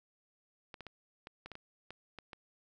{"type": "clicks", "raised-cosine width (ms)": 0.3, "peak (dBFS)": -30, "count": 10, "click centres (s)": [0.742, 0.807, 0.867, 1.271, 1.46, 1.517, 1.554, 1.906, 2.187, 2.332], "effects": []}